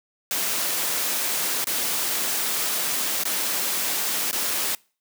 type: noise with dropouts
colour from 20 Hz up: white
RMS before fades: -25 dBFS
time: 0.31-4.75 s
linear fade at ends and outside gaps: 1 ms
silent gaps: 1.643-1.67 / 3.236-3.253 / 4.312-4.329 s
effects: noise-tail reverb RT60 0.4 s tail -26 dB re dry + high-pass 200 Hz 12 dB/octave